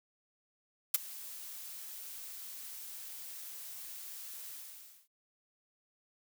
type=noise with ADSR envelope; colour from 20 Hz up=blue; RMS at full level=-24 dBFS; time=0.94-5.08 s; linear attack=6 ms; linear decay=18 ms; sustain=-22 dB; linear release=580 ms; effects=none